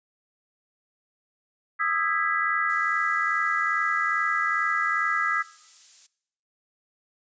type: chord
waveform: sine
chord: E major seventh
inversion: third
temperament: just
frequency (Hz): 1236.1 / 1318.5 / 1648.1 / 1977.8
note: D#6 / E6 / G#6 / B6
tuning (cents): -12 / 0 / -14 / +2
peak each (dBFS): -28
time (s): 1.79-5.43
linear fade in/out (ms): 20
type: noise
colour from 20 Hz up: violet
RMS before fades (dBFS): -42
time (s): 2.69-6.07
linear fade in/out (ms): 10
effects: noise-tail reverb RT60 0.8 s tail -21 dB re dry + resampled to 16000 Hz